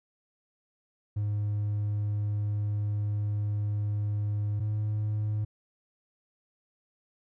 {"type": "tone pair in turn", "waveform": "triangle", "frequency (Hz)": [103.9, 106.02], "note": ["G#2", "G#2"], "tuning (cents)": [1, 36], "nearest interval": "unison", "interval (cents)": 35, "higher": "second", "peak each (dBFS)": -24, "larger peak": "neither", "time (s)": [[1.16, 4.6], [4.6, 5.45]], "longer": "first", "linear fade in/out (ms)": 10, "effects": ["tanh soft clip ceiling -21 dBFS"]}